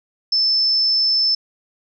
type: tone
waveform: sine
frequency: 5274 Hz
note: E8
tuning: in tune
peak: -14 dBFS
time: 0.32-1.35 s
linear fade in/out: 5 ms
effects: none